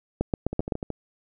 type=two click trains; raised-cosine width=2 ms; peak=-17 / -10 dBFS; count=6 / 5; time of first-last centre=0.53-0.903 / 0.21-0.722 s; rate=13.4 / 7.81 Hz; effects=none